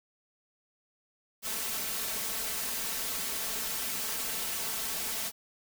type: noise with comb filter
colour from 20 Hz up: white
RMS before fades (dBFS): -34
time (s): 1.42-5.32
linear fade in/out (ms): 50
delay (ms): 4.5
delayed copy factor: +0.65
effects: none